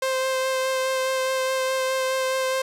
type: tone with vibrato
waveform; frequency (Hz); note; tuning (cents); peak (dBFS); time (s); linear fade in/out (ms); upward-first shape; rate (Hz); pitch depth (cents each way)
sawtooth; 523.3; C5; 0; -18; 0.02-2.62; 5; sine; 4.8; 12
effects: low-pass 12000 Hz 12 dB/octave + 9-bit